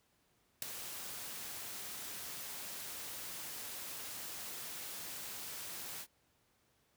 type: noise with ADSR envelope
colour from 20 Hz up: white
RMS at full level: -32 dBFS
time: 0.62-6.07 s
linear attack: 4 ms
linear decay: 4 ms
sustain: -13 dB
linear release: 60 ms
effects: pink hiss -74 dBFS RMS until 6.96 s + high-pass 60 Hz 12 dB/octave